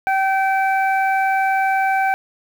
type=harmonic tone; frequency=772 Hz; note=G5; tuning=27 cents flat; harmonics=1 / 2 / 3; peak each=-16 / -22 / -26 dBFS; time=0.07-2.14 s; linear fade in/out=0 ms; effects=7-bit